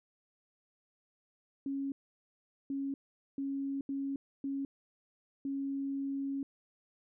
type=tone bursts at uneven times; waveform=sine; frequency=275.3 Hz; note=C#4; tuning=12 cents flat; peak=-33 dBFS; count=6; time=1.66-1.92 / 2.7-2.94 / 3.38-3.81 / 3.89-4.16 / 4.44-4.65 / 5.45-6.43 s; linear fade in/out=2 ms; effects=none